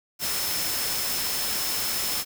sine tone in noise, 5260 Hz, E8, 5 cents flat, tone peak -32 dBFS, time 0.19-2.25 s, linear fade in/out 50 ms, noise white, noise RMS -28 dBFS, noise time 0.19-2.25 s, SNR -7 dB, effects none

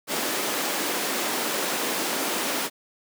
pink high-pass noise, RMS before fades -27 dBFS, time 0.07-2.7 s, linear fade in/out 50 ms, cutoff 250 Hz, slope 24 dB/octave, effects none

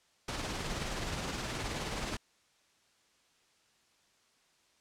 pink noise with tremolo, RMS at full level -35 dBFS, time 0.28-2.17 s, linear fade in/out 5 ms, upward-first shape triangle, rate 19 Hz, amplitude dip 40%, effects white hiss -69 dBFS RMS until 4.8 s + low-pass 7000 Hz 12 dB/octave

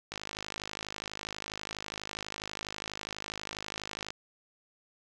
click train, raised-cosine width 0.2 ms, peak -19 dBFS, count 209, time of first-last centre 0.12-4.105 s, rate 52.2 Hz, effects none

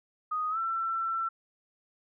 sine tone with pitch glide, 1245 to 1342.1 Hz, D#6 to E6, +1 to +31 cents, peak -28 dBFS, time 0.31-1.29 s, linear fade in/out 10 ms, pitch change +130 cents, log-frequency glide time 0.5-0.58 s, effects none

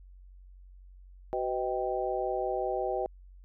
harmonic tone with a mistuned harmonic, 125.5 Hz, B2, 28 cents sharp, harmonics 3 / 4 / 5 / 6, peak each -34 / -34 / -34 / -34 dBFS, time 1.33-3.06 s, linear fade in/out 0 ms, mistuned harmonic 6, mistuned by +68 cents, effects added 46 Hz sine -49 dBFS peak until 3.44 s

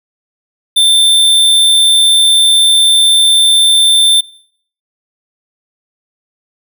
square tone, 3562 Hz, A7, 21 cents sharp, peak -6 dBFS, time 0.76-4.21 s, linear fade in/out 10 ms, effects noise-tail reverb RT60 0.6 s tail -22 dB re dry

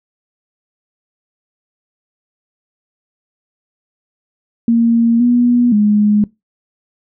sine tone with pitch steps, 231.9 / 242.4 / 208.8 Hz, A#3 / B3 / G#3, -9 / -32 / +10 cents, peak -8 dBFS, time 4.68-6.24 s, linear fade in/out 2 ms, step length 520 ms, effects noise-tail reverb RT60 0.2 s tail -22 dB re dry

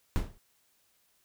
brown noise with exponential decay, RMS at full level -23 dBFS, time 0.16-0.38 s, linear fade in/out 0 ms, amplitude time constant 47 ms, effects white hiss -70 dBFS RMS until 1.24 s

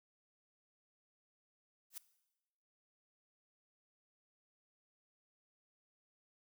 blue noise with exponential growth, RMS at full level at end -40 dBFS, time 1.9-1.98 s, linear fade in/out 5 ms, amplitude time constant 17 ms, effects noise-tail reverb RT60 1.0 s tail -17 dB re dry

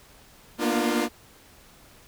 sawtooth tone cluster, 232.1 / 242.2 / 299.4 / 349.5 Hz, A#3 / B3 / D4 / F4, -7 / -34 / +33 / +1 cents, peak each -24 dBFS, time 0.58-1.09 s, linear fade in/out 50 ms, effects pink hiss -53 dBFS RMS until 2.07 s

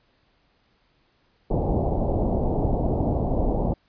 pink low-pass noise, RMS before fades -23 dBFS, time 1.5-3.74 s, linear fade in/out 10 ms, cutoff 820 Hz, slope 48 dB/octave, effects pink hiss -65 dBFS RMS until 3.88 s + resampled to 11025 Hz

